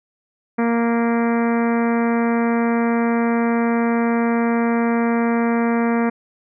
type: harmonic tone with a mistuned harmonic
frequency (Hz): 233.1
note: A#3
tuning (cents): 0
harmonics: 1 / 2 / 3 / 4 / 5 / 6 / 7 / 8 / 9 / 10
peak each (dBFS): -17 / -23 / -27 / -29 / -31 / -33 / -34 / -35 / -36 / -37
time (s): 0.58-6.1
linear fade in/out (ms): 10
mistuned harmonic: 9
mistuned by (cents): -21
effects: none